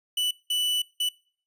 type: tone bursts at uneven times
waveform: 45% pulse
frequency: 2973 Hz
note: F#7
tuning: 8 cents sharp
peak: -23 dBFS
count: 3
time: 0.17-0.31 / 0.5-0.82 / 1-1.09 s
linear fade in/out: 5 ms
effects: noise-tail reverb RT60 0.5 s tail -26 dB re dry + resampled to 32000 Hz